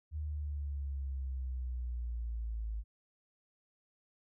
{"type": "exponential sweep", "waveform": "sine", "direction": "down", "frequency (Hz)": [77, 53.2], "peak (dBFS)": -35, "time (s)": [0.11, 2.84], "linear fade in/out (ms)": 50, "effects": []}